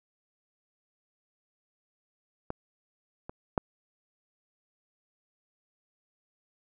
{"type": "clicks", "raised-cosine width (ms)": 1, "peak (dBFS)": [-19, -25, -11], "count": 3, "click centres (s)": [2.504, 3.295, 3.578], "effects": []}